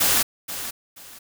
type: noise with echo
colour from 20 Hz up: white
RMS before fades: -19 dBFS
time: 0-0.23 s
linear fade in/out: 10 ms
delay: 480 ms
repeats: 2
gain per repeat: -12 dB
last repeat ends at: 1.19 s
effects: none